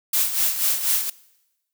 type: noise with tremolo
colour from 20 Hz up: blue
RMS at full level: -19 dBFS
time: 0.13-1.1 s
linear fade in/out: 5 ms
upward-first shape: sine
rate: 4.1 Hz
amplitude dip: 65%
effects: noise-tail reverb RT60 1.0 s tail -22 dB re dry